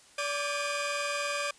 sawtooth tone cluster, 577 / 1174 / 1597 / 2466 Hz, D5 / D6 / G6 / D#7, -31 / -1 / +32 / -16 cents, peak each -30 / -32 / -34 / -33 dBFS, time 0.18-1.51 s, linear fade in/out 5 ms, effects white hiss -57 dBFS RMS until 1.58 s + resampled to 22050 Hz

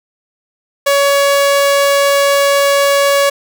sawtooth tone, 562 Hz, C#5, 24 cents sharp, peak -5 dBFS, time 0.86-3.3 s, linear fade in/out 10 ms, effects none

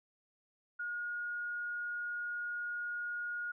sine tone, 1436 Hz, F6, 48 cents sharp, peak -36 dBFS, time 0.79-3.52 s, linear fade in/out 10 ms, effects none

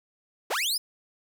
sawtooth linear sweep, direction up, 261.4 to 5274 Hz, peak -22 dBFS, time 0.5-0.78 s, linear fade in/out 10 ms, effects 10-bit

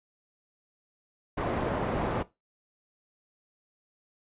white low-pass noise, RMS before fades -30 dBFS, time 1.37-2.23 s, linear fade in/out 10 ms, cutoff 720 Hz, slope 12 dB/octave, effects noise-tail reverb RT60 0.2 s tail -17 dB re dry + resampled to 8000 Hz

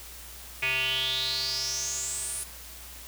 square tone with band-pass filter sweep, 130.81 Hz, C3, in tune, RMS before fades -30 dBFS, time 0.62-2.44 s, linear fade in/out 10 ms, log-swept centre 2400 to 10000 Hz, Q 7.9, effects added 60 Hz sine -48 dBFS peak until 3.07 s + white hiss -45 dBFS RMS until 3.07 s

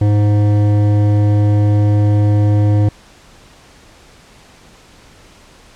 sine tone with hard clipping, 103.83 Hz, G#2, in tune, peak -11 dBFS, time 0.01-2.89 s, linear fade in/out 5 ms, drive 12 dB, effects pink hiss -44 dBFS RMS until 5.75 s + low-pass 8000 Hz 12 dB/octave

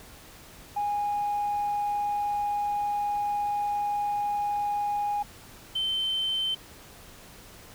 sine tone pair in turn, 823 / 3090 Hz, G#5 / G7, -16 / -26 cents, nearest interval octave + major seventh, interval 2290 cents, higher second, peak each -24 dBFS, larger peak neither, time 0.76-5.23 / 5.75-6.55 s, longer first, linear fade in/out 10 ms, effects tanh soft clip ceiling -22 dBFS + pink hiss -49 dBFS RMS until 7.74 s

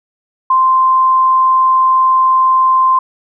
sine tone, 1043 Hz, C6, 6 cents flat, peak -7 dBFS, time 0.5-2.99 s, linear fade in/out 5 ms, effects none

